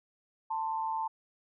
sine tone pair together, 888.1 / 1046.5 Hz, A5 / C6, +16 / 0 cents, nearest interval minor third, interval 284 cents, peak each -31 / -38 dBFS, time 0.5-1.08 s, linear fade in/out 10 ms, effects none

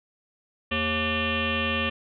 sine tone with frequency modulation, 1482 Hz, F#6, 2 cents sharp, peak -23 dBFS, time 0.71-1.9 s, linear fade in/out 10 ms, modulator 313 Hz, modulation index 5.3, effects none

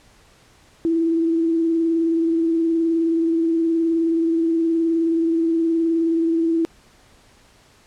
sine tone with vibrato, 329.6 Hz, E4, in tune, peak -16 dBFS, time 0.85-6.65 s, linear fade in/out 0 ms, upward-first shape sine, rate 19 Hz, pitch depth 24 cents each way, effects pink hiss -53 dBFS RMS until 7.86 s + low-pass 9000 Hz 12 dB/octave

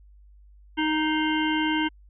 harmonic tone with a mistuned harmonic, 311.1 Hz, D#4, in tune, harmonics 1 / 3 / 5 / 7 / 9 / 10, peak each -24 / -29 / -31 / -32 / -34 / -34 dBFS, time 0.77-1.89 s, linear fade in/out 20 ms, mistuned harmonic 7, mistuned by -47 cents, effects added 50 Hz sine -49 dBFS peak until 2.09 s

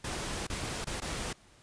pink noise with dropouts, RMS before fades -36 dBFS, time 0.04-1.33 s, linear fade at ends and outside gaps 5 ms, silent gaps 0.469-0.498 / 0.845-0.869 / 1.003-1.018 s, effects pink hiss -60 dBFS RMS until 1.62 s + resampled to 22050 Hz

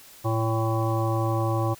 harmonic tone, 112.2 Hz, A2, 34 cents sharp, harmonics 1 / 3 / 5 / 7 / 9 / 10, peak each -24 / -29 / -31 / -32 / -34 / -34 dBFS, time 0.24-1.75 s, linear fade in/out 20 ms, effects white hiss -49 dBFS RMS until 1.79 s

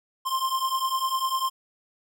square beating tone pair, 1046.5 / 1056.5 Hz, C6 / C6, 0 / +16 cents, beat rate 10 Hz, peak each -29 / -27 dBFS, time 0.25-1.5 s, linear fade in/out 20 ms, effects none

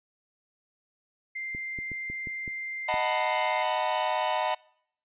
sine tone, 2093 Hz, C7, in tune, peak -32 dBFS, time 1.35-3.63 s, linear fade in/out 10 ms
clicks, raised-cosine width 3 ms, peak -28 dBFS, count 7, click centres 1.549 / 1.788 / 1.917 / 2.1 / 2.272 / 2.478 / 2.941 s
45% pulse chord, B dominant seventh, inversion first, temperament equal with one note detuned, 622.3 / 740 / 892.3 / 987.8 Hz, D#5 / F#5 / A5 / B5, 0 / 0 / +24 / 0 cents, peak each -31 dBFS, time 2.88-4.55 s, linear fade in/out 10 ms
effects noise-tail reverb RT60 0.7 s tail -25 dB re dry + resampled to 8000 Hz

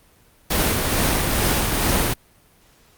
pink noise with tremolo, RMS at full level -18 dBFS, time 0.5-2.14 s, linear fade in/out 10 ms, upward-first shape triangle, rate 2.3 Hz, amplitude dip 35%, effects pink hiss -55 dBFS RMS until 2.97 s + Opus 32 kbps

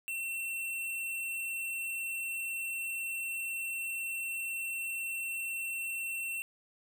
square tone, 2706 Hz, E7, 45 cents sharp, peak -35 dBFS, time 0.08-6.42 s, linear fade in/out 0 ms, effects none

